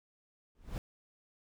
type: noise with exponential growth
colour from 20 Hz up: brown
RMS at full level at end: -31 dBFS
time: 0.55-0.78 s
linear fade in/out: 1 ms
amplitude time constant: 50 ms
effects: none